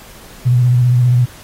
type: tone with vibrato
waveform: sine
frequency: 123.47 Hz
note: B2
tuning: in tune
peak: -8 dBFS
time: 0.45-1.26 s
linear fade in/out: 20 ms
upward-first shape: square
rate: 15 Hz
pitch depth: 31 cents each way
effects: pink hiss -39 dBFS RMS until 1.43 s + AAC 48 kbps